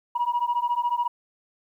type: beating tone pair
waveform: sine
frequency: 955 / 969 Hz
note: A#5 / B5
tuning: +42 / -33 cents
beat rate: 14 Hz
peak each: -24 dBFS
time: 0.15-1.08 s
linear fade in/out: 10 ms
effects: tanh soft clip ceiling -17 dBFS + 10-bit